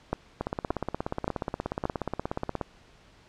two click trains, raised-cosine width 1 ms, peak -12 / -15 dBFS, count 4 / 38, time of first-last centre 0.13-1.854 / 0.41-2.612 s, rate 1.74 / 16.8 Hz, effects pink hiss -57 dBFS RMS until 3.28 s + low-pass 5000 Hz 12 dB/octave

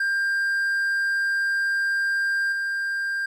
triangle tone with level steps, 1594 Hz, G6, 28 cents sharp, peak -19 / -22 dBFS, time 0-3.26 s, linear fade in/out 5 ms, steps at 2.52 s, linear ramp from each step 5 ms, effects none

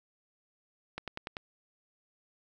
click train, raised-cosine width 0.3 ms, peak -21 dBFS, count 5, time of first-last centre 0.98-1.368 s, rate 10.3 Hz, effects none

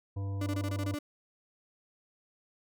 harmonic tone, 98.5 Hz, G2, 9 cents sharp, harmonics 1 / 3 / 5 / 7 / 9 / 10, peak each -32 / -46 / -49 / -55 / -63 / -55 dBFS, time 0.16-0.95 s, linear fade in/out 10 ms
35% pulse tone bursts, 293.7 Hz, D4, in tune, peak -32 dBFS, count 8, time 0.41-0.989 s, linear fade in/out 5 ms, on 54 ms, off 21 ms
effects none

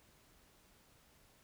silence, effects pink hiss -67 dBFS RMS until 1.43 s

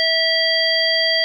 harmonic tone with a mistuned harmonic, 651 Hz, E5, 22 cents flat, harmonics 1 / 3 / 5 / 7, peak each -22 / -20 / -21 / -19 dBFS, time 0-1.24 s, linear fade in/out 0 ms, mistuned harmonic 7, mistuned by +48 cents, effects 8-bit

